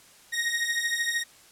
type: beating tone pair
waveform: sawtooth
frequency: 1864.7 / 1877.7 Hz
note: A#6 / A#6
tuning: 0 / +12 cents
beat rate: 13 Hz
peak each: -25 dBFS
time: 0.32-1.24 s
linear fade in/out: 20 ms
effects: white hiss -54 dBFS RMS until 1.51 s + low-pass 11000 Hz 12 dB/octave